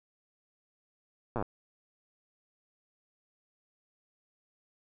slowing click train, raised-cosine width 1 ms, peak -19 dBFS, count 8, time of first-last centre 1.36-1.425 s, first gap 8 ms, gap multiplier 1.05, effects none

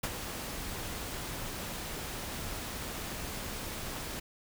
pink noise with ADSR envelope, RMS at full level -32 dBFS, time 0.03-4.2 s, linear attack 9 ms, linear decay 44 ms, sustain -7 dB, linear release 9 ms, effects none

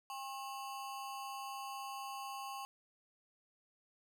square ring-modulated tone, 937 Hz, A#5, 9 cents sharp, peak -40 dBFS, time 0.1-2.65 s, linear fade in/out 0 ms, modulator 138 Hz, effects none

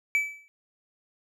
triangle tone with exponential decay, 2304 Hz, D7, 34 cents flat, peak -17 dBFS, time 0.15-0.48 s, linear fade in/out 0 ms, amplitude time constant 71 ms, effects none

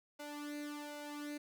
sawtooth tone with flanger, 294 Hz, D4, 2 cents sharp, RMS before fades -45 dBFS, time 0.19-1.38 s, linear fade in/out 10 ms, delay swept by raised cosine 2 to 2.94 ms, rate 1.3 Hz, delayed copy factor +0.75, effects none

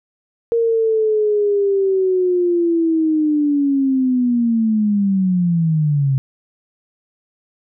sine linear sweep, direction down, 466.2 to 131.9 Hz, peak -13 dBFS, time 0.52-6.18 s, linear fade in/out 0 ms, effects none

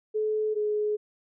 sine tone pair in turn, 430 / 421.6 Hz, A4 / G#4, -40 / +26 cents, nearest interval unison, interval 34 cents, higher first, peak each -24 dBFS, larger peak neither, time 0.14-0.55 / 0.55-0.97 s, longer second, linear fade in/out 20 ms, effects none

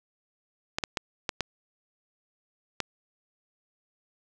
clicks, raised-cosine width 0.2 ms, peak -10 dBFS, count 6, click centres 0.785 / 0.838 / 0.972 / 1.292 / 1.407 / 2.803 s, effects none

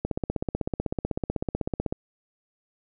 click train, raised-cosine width 2 ms, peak -13 dBFS, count 31, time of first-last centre 0.05-1.925 s, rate 16 Hz, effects none

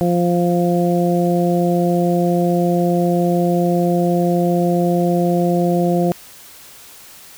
harmonic tone, 174.61 Hz, F3, in tune, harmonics 1 / 2 / 3 / 4, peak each -16 / -19 / -21 / -22 dBFS, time 0.01-6.12 s, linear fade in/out 0 ms, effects white hiss -41 dBFS RMS until 7.37 s

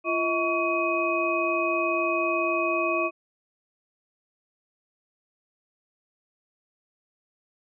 sine tone cluster, 342.2 / 640 / 1126 / 2512 Hz, F4 / D#5 / C#6 / D#7, -35 / +49 / +27 / +16 cents, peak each -28 dBFS, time 0.04-3.11 s, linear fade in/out 50 ms, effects none

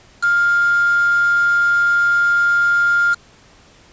sine tone with quantisation, 1402 Hz, F6, 6 cents sharp, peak -12 dBFS, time 0.22-3.15 s, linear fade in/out 20 ms, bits 4, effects pink hiss -48 dBFS RMS until 3.92 s + resampled to 16000 Hz

